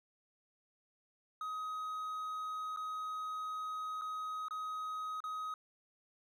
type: tone with dropouts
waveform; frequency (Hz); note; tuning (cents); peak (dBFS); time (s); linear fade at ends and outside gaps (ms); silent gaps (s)
triangle; 1261; D#6; +23; -36; 1.41-5.54; 2; 2.763-2.771 / 4.013-4.018 / 4.484-4.508 / 5.204-5.239
effects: none